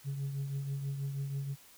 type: tone with tremolo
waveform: sine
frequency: 138.59 Hz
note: C#3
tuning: in tune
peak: -29 dBFS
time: 0.04-1.56 s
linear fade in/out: 50 ms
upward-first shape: triangle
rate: 6.2 Hz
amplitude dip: 60%
effects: tanh soft clip ceiling -31 dBFS + white hiss -58 dBFS RMS until 1.77 s